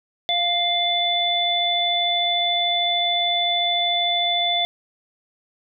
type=harmonic tone; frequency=698.5 Hz; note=F5; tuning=in tune; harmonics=1 / 3 / 5; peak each=-23 / -29 / -20 dBFS; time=0.29-4.65 s; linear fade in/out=0 ms; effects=none